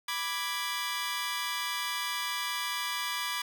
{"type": "chord", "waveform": "15% pulse", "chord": "G# diminished", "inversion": "first", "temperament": "equal", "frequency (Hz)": [987.8, 1174.7, 1661.2], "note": ["B5", "D6", "G#6"], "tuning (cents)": [0, 0, 0], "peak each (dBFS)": [-29, -29, -30], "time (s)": [0.08, 3.42], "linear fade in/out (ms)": 5, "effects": []}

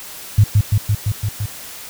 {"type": "tone with echo", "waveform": "sine", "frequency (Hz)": 103.83, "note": "G#2", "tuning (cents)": 0, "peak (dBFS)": -6, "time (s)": [0.38, 0.44], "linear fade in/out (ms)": 5, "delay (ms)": 170, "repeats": 6, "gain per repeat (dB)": -2, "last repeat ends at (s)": 1.46, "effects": ["white hiss -34 dBFS RMS until 1.89 s"]}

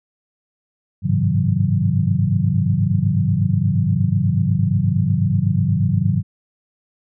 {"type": "tone cluster", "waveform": "sine", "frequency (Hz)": [98.6, 106.9, 134.3, 158.1, 183.5], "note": ["G2", "A2", "C3", "D#3", "F#3"], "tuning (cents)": [11, -49, 46, 28, -14], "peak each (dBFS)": -21, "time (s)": [1.02, 6.23], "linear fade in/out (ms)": 50, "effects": []}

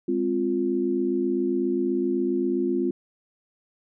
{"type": "chord", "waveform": "sine", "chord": "F minor", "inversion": "first", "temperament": "equal with one note detuned", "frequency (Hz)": [205, 261.6, 349.2], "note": ["Ab3", "C4", "F4"], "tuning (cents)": [-22, 0, 0], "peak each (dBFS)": [-30, -26, -24], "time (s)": [0.08, 2.91], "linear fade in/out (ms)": 5, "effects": []}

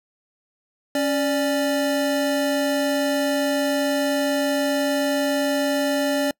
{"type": "tone pair together", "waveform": "square", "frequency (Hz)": [277.2, 587.3], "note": ["C#4", "D5"], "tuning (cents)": [0, 0], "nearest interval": "octave + minor second", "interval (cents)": 1300, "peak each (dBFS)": -23, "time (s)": [0.95, 6.31], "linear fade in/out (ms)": 2, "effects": ["noise-tail reverb RT60 0.1 s tail -26 dB re dry"]}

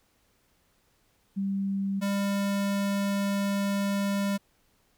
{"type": "tone pair in turn", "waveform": ["sine", "square"], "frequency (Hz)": [196, 199.54], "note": ["G3", "G3"], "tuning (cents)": [0, 31], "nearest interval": "unison", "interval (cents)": 31, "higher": "second", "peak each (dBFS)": -26, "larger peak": "neither", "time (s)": [[1.36, 2.01], [2.01, 4.38]], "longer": "second", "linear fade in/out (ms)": 20, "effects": ["pink hiss -68 dBFS RMS until 4.97 s"]}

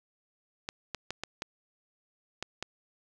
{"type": "clicks", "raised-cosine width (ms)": 0.2, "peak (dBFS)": -17, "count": 7, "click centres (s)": [0.689, 0.947, 1.106, 1.236, 1.421, 2.426, 2.626], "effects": []}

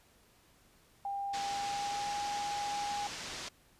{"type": "tone with pitch glide", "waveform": "sine", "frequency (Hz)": [798, 819], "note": ["G5", "G#5"], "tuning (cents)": [31, -24], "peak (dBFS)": -34, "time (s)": [1.05, 3.07], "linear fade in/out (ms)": 2, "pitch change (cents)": 45, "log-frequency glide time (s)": [1.34, 2.16]}
{"type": "low-pass noise", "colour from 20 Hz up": "white", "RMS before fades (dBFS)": -43, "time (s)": [1.33, 3.49], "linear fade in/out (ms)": 10, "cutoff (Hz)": 6400, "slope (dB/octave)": 24}
{"effects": ["pink hiss -65 dBFS RMS until 3.79 s", "resampled to 32000 Hz"]}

